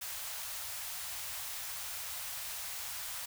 white band-stop noise, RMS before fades -41 dBFS, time 0.01-3.26 s, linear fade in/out 10 ms, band 120 to 630 Hz, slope 24 dB/octave, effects none

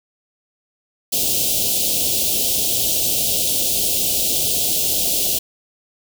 white band-stop noise, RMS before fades -19 dBFS, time 1.12-5.39 s, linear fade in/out 10 ms, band 710 to 2800 Hz, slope 48 dB/octave, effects none

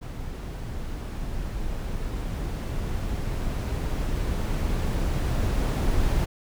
brown noise with level ramp, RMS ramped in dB -34 to -22 dBFS, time 0.01-6.26 s, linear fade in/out 20 ms, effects none

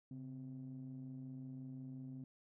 triangle ring-modulated tone, 61.74 Hz, B1, in tune, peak -40 dBFS, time 0.11-2.24 s, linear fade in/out 0 ms, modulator 198 Hz, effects tanh soft clip ceiling -40 dBFS

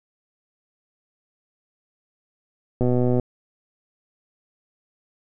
click train, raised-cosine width 2 ms, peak -9 dBFS, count 49, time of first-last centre 2.81-3.197 s, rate 124 Hz, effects none

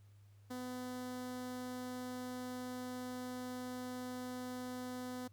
sawtooth tone with notch filter, 251 Hz, B3, 28 cents sharp, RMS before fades -44 dBFS, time 0.5-5.28 s, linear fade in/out 10 ms, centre 2500 Hz, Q 1.9, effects added 101 Hz sine -59 dBFS peak until 5.32 s + pink hiss -75 dBFS RMS until 5.32 s

